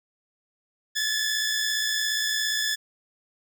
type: tone pair together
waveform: 15% pulse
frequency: 1711 / 1768.3 Hz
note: A6 / A6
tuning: -49 / +8 cents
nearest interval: minor second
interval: 57 cents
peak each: -19 / -23 dBFS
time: 0.95-2.76 s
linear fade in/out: 20 ms
effects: none

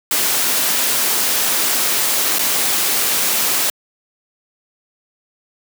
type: noise with dropouts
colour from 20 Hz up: white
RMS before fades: -17 dBFS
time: 0.11-3.7 s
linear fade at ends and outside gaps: 1 ms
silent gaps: 2.385-2.393 s
effects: high-pass 200 Hz 12 dB/octave

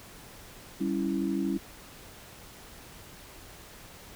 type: chord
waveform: sine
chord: C# diminished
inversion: second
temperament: equal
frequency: 196 / 277.2 / 329.6 Hz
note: G3 / C#4 / E4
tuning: 0 / 0 / 0 cents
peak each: -31 dBFS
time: 0.8-1.58 s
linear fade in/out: 10 ms
effects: pink hiss -49 dBFS RMS until 4.15 s

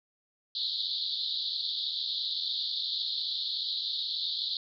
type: band-pass noise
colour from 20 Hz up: pink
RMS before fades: -33 dBFS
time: 0.55-4.57 s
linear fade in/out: 2 ms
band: 3500 to 4500 Hz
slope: 96 dB/octave
effects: none

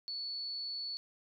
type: tone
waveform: sine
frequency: 4435 Hz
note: C#8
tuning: in tune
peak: -37 dBFS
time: 0.08-0.97 s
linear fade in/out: 0 ms
effects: none

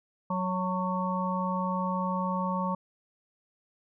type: harmonic tone with a mistuned harmonic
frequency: 185 Hz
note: F#3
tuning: in tune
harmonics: 1 / 3 / 5 / 6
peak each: -30 / -36 / -33 / -33 dBFS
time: 0.3-2.75 s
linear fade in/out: 5 ms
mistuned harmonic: 5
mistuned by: -35 cents
effects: none

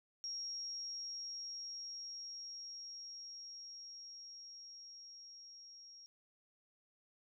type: tone with level ramp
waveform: sine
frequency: 5590 Hz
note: F8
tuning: 1 cent sharp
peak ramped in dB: -40 to -54 dBFS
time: 0.24-6.06 s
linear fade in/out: 0 ms
effects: none

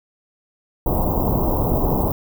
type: band-stop noise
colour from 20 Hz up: pink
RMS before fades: -19 dBFS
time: 0.86-2.12 s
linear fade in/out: 2 ms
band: 1000 to 15000 Hz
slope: 48 dB/octave
effects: none

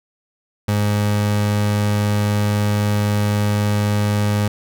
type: tone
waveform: 30% pulse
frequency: 103.83 Hz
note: G#2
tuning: in tune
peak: -13 dBFS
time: 0.68-4.48 s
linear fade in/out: 5 ms
effects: none

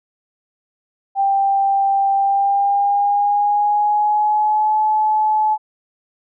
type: tone with pitch glide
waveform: sine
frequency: 788 to 859.3 Hz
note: G5 to A5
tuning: +9 to -41 cents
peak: -13 dBFS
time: 1.15-5.58 s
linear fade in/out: 50 ms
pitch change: +150 cents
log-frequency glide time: 2.15-4.78 s
effects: none

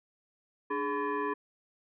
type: tone with frequency modulation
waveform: sine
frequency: 294.6 Hz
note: D4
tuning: 6 cents sharp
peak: -29 dBFS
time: 0.7-1.34 s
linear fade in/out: 10 ms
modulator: 713 Hz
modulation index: 1.7
effects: none

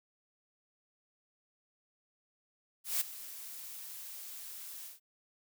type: noise with ADSR envelope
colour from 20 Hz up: blue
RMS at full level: -30 dBFS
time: 2.84-5 s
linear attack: 170 ms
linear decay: 9 ms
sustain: -16 dB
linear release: 150 ms
effects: none

